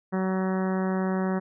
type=harmonic tone; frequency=188.2 Hz; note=F#3; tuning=30 cents sharp; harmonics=1 / 2 / 3 / 4 / 5 / 6 / 7 / 8 / 9 / 10; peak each=-25 / -31 / -35 / -37 / -39 / -41 / -42 / -43 / -44 / -45 dBFS; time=0.12-1.4 s; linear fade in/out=20 ms; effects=none